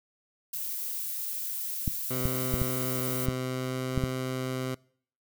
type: noise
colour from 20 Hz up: violet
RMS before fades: -34 dBFS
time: 0.53-3.26 s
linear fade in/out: 5 ms
type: clicks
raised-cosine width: 5 ms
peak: -15 dBFS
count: 7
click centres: 1.878 / 2.255 / 2.54 / 2.617 / 3.286 / 3.977 / 4.038 s
type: tone with pitch glide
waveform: 15% pulse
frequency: 128.2 to 129.39 Hz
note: C3 to C3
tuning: -35 to -19 cents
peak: -24 dBFS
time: 2.1-4.75 s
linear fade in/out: 10 ms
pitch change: +16 cents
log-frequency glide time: 3.22-3.97 s
effects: noise-tail reverb RT60 0.6 s tail -25 dB re dry